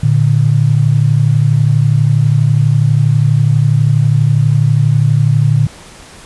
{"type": "tone pair together", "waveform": "sine", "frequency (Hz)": [114.58, 146.83], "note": ["A#2", "D3"], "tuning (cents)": [-29, 0], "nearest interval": "major third", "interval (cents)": 429, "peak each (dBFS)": -10, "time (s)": [0.03, 5.67], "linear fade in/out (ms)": 5, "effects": ["pink hiss -36 dBFS RMS until 6.25 s", "resampled to 24000 Hz"]}